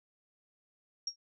sine tone with exponential decay, 5588 Hz, F8, in tune, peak -29 dBFS, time 1.07-1.16 s, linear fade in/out 5 ms, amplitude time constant 18 ms, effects none

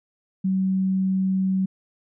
sine tone, 189.6 Hz, F#3, 43 cents sharp, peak -19 dBFS, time 0.44-1.66 s, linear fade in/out 10 ms, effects none

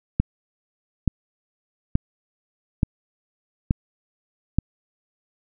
click train, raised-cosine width 5 ms, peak -5 dBFS, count 6, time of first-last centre 0.2-4.586 s, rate 1.14 Hz, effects none

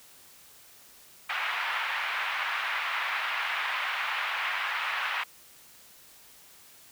white band-pass noise, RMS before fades -31 dBFS, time 1.29-5.24 s, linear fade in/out 10 ms, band 870 to 2600 Hz, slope 24 dB/octave, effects white hiss -54 dBFS RMS until 6.91 s

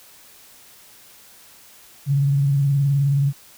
sine tone with vibrato, 140 Hz, C#3, 18 cents sharp, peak -15 dBFS, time 2.06-3.33 s, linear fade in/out 50 ms, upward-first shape triangle, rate 19 Hz, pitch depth 63 cents each way, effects white hiss -48 dBFS RMS until 3.57 s

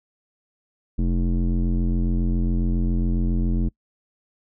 square tone with low-pass filter, 43.65 Hz, F1, in tune, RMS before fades -21 dBFS, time 0.98-3.69 s, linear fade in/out 10 ms, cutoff 260 Hz, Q 3, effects noise-tail reverb RT60 0.1 s tail -26 dB re dry

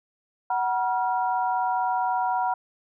sine tone cluster, 746 / 961 / 1390 Hz, F#5 / B5 / F6, +14 / -48 / -9 cents, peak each -25 / -25 / -34 dBFS, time 0.5-2.54 s, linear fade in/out 5 ms, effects none

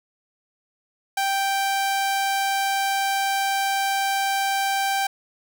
sawtooth tone, 784 Hz, G5, in tune, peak -17 dBFS, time 1.17-5.07 s, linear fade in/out 5 ms, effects none

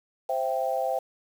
sine chord, C major, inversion none, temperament equal with one note detuned, 523.3 / 666.1 / 784 Hz, C5 / E5 / G5, 0 / +18 / 0 cents, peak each -29 dBFS, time 0.29-0.99 s, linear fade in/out 5 ms, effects 8-bit

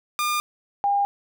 sawtooth / sine tone pair in turn, 1207 / 805.6 Hz, D6 / G5, +47 / +47 cents, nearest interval perfect fifth, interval 700 cents, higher first, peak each -18 / -18 dBFS, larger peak neither, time 0.19-0.4 / 0.84-1.05 s, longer neither, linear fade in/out 0 ms, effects none

